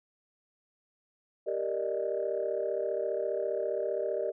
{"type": "chord", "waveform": "sine", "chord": "Eb major seventh", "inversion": "first", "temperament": "equal", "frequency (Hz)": [392, 466.2, 587.3, 622.3], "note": ["G4", "Bb4", "D5", "Eb5"], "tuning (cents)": [0, 0, 0, 0], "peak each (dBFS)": -34, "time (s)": [1.46, 4.32], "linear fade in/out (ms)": 20, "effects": ["tanh soft clip ceiling -20 dBFS"]}